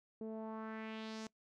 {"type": "tone with low-pass filter sweep", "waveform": "sawtooth", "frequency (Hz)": 220, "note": "A3", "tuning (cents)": 0, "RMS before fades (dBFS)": -45, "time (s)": [0.21, 1.27], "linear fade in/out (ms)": 2, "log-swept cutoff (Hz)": [440, 6800], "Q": 2.2, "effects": ["noise-tail reverb RT60 0.1 s tail -22 dB re dry"]}